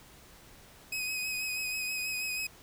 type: tone with vibrato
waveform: sawtooth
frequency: 2523 Hz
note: D#7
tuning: 23 cents sharp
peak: -29 dBFS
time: 0.92-2.47 s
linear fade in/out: 5 ms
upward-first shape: sine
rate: 6.2 Hz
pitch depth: 26 cents each way
effects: pink hiss -55 dBFS RMS until 2.62 s